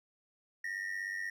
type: ring-modulated tone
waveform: triangle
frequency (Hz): 1864.7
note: A#6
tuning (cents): 0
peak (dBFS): -31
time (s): 0.64-1.3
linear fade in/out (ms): 5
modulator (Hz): 48.3
effects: none